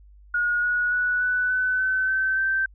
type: tone with pitch steps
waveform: sine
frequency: 1442 / 1457.9 / 1474 / 1490.3 / 1506.7 / 1523.3 / 1540.2 / 1557.1 Hz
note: F#6 / F#6 / F#6 / F#6 / F#6 / F#6 / G6 / G6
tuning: -45 / -26 / -7 / +12 / +31 / +50 / -31 / -12 cents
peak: -20 dBFS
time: 0.34-2.66 s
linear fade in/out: 5 ms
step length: 290 ms
effects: added 50 Hz sine -47 dBFS peak until 2.74 s